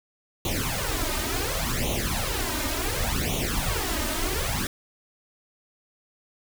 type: noise with flanger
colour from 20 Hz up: pink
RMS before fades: -27 dBFS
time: 0.45-4.67 s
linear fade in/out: 2 ms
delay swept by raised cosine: 0.3 to 3.3 ms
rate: 0.69 Hz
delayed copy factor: +0.85
effects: none